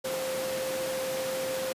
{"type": "tone in noise", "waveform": "sine", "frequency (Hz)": 523.3, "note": "C5", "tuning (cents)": 0, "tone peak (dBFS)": -30, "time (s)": [0.04, 1.73], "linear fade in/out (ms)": 10, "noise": "pink", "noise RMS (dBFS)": -35, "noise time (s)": [0.04, 1.73], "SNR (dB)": 2, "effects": ["high-pass 200 Hz 12 dB/octave", "resampled to 32000 Hz"]}